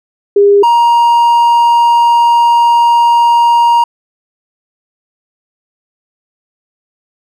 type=tone pair in turn; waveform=sine / triangle; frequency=404.3 / 941.8 Hz; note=G#4 / A#5; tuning=-46 / +18 cents; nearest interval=octave + minor third; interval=1464 cents; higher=second; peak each=-3 dBFS; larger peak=neither; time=0.36-0.63 / 0.63-3.84 s; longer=second; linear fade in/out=5 ms; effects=none